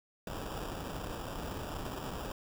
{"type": "noise with sample-and-hold", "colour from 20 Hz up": "pink", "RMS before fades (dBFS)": -40, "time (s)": [0.27, 2.32], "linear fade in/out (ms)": 2, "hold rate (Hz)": 2100, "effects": []}